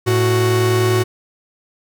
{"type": "tone pair together", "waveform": "45% pulse", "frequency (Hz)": [110, 370], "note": ["A2", "F#4"], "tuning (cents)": [0, 0], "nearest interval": "octave + major sixth", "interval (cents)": 2100, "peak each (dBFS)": -16, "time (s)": [0.06, 1.04], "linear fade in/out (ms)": 20, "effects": []}